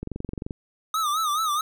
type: click train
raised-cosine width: 3 ms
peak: -18 dBFS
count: 12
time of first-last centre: 0.03-0.508 s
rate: 23 Hz
type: tone with vibrato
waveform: square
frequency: 1240 Hz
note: D#6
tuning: 6 cents flat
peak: -23 dBFS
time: 0.94-1.61 s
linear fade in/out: 2 ms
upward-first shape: sine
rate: 4.7 Hz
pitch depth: 110 cents each way
effects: none